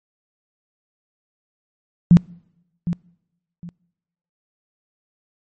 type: tone with echo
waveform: sine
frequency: 173.1 Hz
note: F3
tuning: 15 cents flat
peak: -5 dBFS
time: 2.11-2.17 s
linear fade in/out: 0 ms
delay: 760 ms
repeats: 2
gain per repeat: -13 dB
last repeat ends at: 3.69 s
effects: noise-tail reverb RT60 0.9 s tail -26 dB re dry + MP3 32 kbps